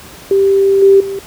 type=tone with level steps; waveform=sine; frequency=392 Hz; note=G4; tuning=in tune; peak=-7 / -3 / -18 dBFS; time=0.31-1.19 s; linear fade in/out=2 ms; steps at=0.82 / 1 s; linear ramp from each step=5 ms; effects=pink hiss -35 dBFS RMS until 1.26 s + high-pass 60 Hz 12 dB/octave